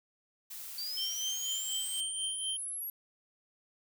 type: noise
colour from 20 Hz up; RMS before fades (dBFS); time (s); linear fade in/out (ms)
blue; -44; 0.5-2.01; 10
type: linear sweep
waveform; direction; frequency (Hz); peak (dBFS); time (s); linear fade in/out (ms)
sine; up; 4568 to 11560; -36; 0.78-2.9; 2
type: tone with tremolo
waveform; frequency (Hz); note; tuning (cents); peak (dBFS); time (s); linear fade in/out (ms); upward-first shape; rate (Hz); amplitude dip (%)
triangle; 3132; G7; -2; -31; 0.97-2.57; 5; triangle; 4.1; 75
effects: none